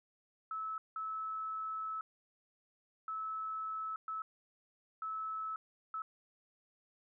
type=tone bursts at uneven times; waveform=sine; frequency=1302 Hz; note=E6; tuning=22 cents flat; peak=-37 dBFS; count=6; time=0.51-0.78 / 0.96-2.01 / 3.08-3.96 / 4.08-4.22 / 5.02-5.56 / 5.94-6.02 s; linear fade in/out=2 ms; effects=none